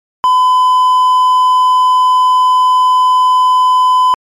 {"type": "tone", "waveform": "triangle", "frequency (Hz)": 1010, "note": "B5", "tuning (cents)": 39, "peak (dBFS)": -4, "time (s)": [0.24, 4.14], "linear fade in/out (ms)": 0, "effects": ["MP3 64 kbps"]}